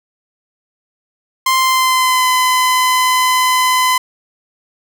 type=tone with pitch glide; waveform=sawtooth; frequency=1046.5 to 1016.7 Hz; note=C6 to B5; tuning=0 to +50 cents; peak=-7 dBFS; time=1.46-3.98 s; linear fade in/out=5 ms; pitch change=-50 cents; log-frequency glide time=1.57-2.27 s; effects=none